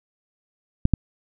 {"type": "clicks", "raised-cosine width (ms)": 5, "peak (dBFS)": -4, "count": 2, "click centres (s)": [0.854, 0.937], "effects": []}